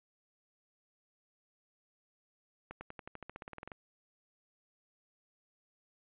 accelerating click train, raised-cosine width 0.5 ms, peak -29 dBFS, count 16, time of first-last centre 2.71-3.718 s, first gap 100 ms, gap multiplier 0.94, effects resampled to 8000 Hz

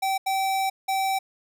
square tone bursts at uneven times, 772 Hz, G5, 27 cents flat, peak -23 dBFS, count 3, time 0.02-0.18 / 0.26-0.7 / 0.88-1.19 s, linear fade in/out 10 ms, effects none

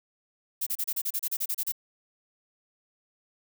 violet noise bursts, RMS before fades -29 dBFS, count 13, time 0.61-1.722 s, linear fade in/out 10 ms, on 56 ms, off 32 ms, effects none

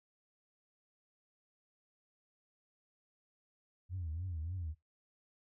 sine tone with vibrato, 85.2 Hz, F2, 42 cents flat, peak -36 dBFS, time 3.89-4.75 s, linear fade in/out 50 ms, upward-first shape triangle, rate 3.4 Hz, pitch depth 200 cents each way, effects noise-tail reverb RT60 0.2 s tail -23 dB re dry + tanh soft clip ceiling -33 dBFS

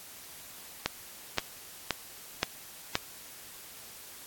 click train, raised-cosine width 0.2 ms, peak -9 dBFS, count 5, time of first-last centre 0.86-2.954 s, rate 1.91 Hz, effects white hiss -48 dBFS RMS until 4.26 s + AAC 64 kbps

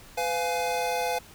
square chord, F diminished, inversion second, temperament just, 502.9 / 698.5 / 838.1 Hz, Cb5 / F5 / Ab5, +31 / 0 / +16 cents, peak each -31 dBFS, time 0.17-1.19 s, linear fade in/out 10 ms, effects pink hiss -50 dBFS RMS until 1.34 s

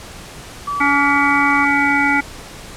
sine tone, 1149 Hz, D6, 38 cents flat, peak -19 dBFS, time 0.67-1.65 s, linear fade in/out 10 ms
harmonic tone, 283.2 Hz, C#4, 37 cents sharp, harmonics 1 / 3 / 5 / 7 / 8, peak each -19 / -19 / -19 / -19 / -19 dBFS, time 0.8-2.21 s, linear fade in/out 10 ms
effects pink hiss -35 dBFS RMS until 2.76 s + low-pass 10000 Hz 12 dB/octave

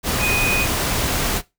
sine tone in noise, 2489 Hz, D#7, in tune, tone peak -19 dBFS, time 0.19-0.67 s, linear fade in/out 50 ms, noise pink, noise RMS -21 dBFS, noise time 0.03-1.42 s, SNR -1 dB, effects noise-tail reverb RT60 0.2 s tail -18 dB re dry

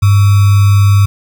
sine tone with sample-and-hold, 100.3 Hz, G2, 40 cents sharp, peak -4 dBFS, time 0.02-1.06 s, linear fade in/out 10 ms, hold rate 1225 Hz, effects none

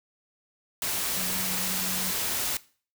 sine tone in noise, 185 Hz, F#3, in tune, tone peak -36 dBFS, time 1.17-2.11 s, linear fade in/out 2 ms, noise white, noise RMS -29 dBFS, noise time 0.82-2.57 s, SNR -10 dB, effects noise-tail reverb RT60 0.4 s tail -19 dB re dry

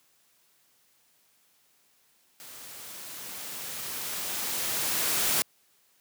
white noise with level ramp, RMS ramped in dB -46 to -25 dBFS, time 2.4-5.42 s, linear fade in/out 0 ms, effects white hiss -66 dBFS RMS until 6 s + high-pass 100 Hz 12 dB/octave

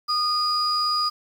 sine tone pair together, 1227 / 4908 Hz, D#6 / D#8, -25 / -25 cents, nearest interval 2 octaves, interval 2400 cents, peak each -22 / -22 dBFS, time 0.08-1.1 s, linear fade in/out 20 ms, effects tanh soft clip ceiling -14 dBFS + 8-bit

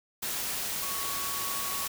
sine tone in noise, 1117 Hz, C#6, 13 cents sharp, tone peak -38 dBFS, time 0.82-1.87 s, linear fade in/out 10 ms, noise white, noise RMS -33 dBFS, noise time 0.22-1.88 s, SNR -8 dB, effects none

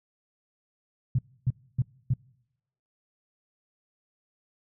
sine tone bursts, 126.7 Hz, B2, 45 cents sharp, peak -20 dBFS, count 4, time 1.15-2.138 s, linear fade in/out 5 ms, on 37 ms, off 280 ms, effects noise-tail reverb RT60 0.9 s tail -26 dB re dry

